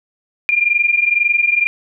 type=tone pair together; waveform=sine; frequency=2389 / 2411 Hz; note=D7 / D7; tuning=+29 / +45 cents; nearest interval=unison; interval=16 cents; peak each=-16 / -14 dBFS; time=0.49-1.67 s; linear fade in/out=0 ms; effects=none